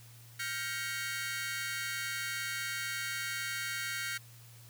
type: chord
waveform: sawtooth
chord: G half-diminished seventh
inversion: third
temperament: equal with one note detuned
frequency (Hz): 1396.9 / 1568 / 1891.8 / 2217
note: F6 / G6 / Bb6 / Db7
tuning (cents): 0 / 0 / +25 / 0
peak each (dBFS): -38 / -37 / -37 / -37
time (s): 0.39-4.18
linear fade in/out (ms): 10
effects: added 117 Hz sine -53 dBFS peak until 4.69 s + white hiss -58 dBFS RMS until 4.69 s